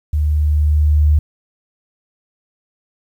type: tone with level ramp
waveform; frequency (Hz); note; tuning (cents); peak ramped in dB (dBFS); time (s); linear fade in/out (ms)
sine; 75.2; D2; +42; -13 to -8; 0.13-1.19; 5
effects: 8-bit